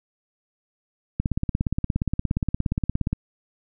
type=click train; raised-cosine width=5 ms; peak=-10 dBFS; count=34; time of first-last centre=1.2-3.13 s; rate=17.1 Hz; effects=none